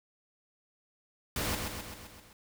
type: noise with echo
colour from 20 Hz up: pink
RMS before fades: -33 dBFS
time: 1.36-1.55 s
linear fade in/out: 2 ms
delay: 130 ms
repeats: 6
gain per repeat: -4 dB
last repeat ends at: 2.33 s
effects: none